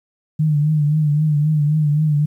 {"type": "tone with vibrato", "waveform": "sine", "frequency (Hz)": 150.9, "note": "D3", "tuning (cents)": 47, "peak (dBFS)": -13, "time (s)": [0.39, 2.26], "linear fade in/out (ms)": 10, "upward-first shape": "triangle", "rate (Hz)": 3.8, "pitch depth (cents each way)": 71, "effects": ["9-bit"]}